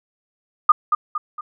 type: tone with echo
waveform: sine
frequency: 1220 Hz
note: D#6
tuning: 34 cents flat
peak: -6 dBFS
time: 0.69-0.72 s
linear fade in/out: 5 ms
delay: 230 ms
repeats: 3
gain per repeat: -7 dB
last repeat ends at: 1.41 s
effects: none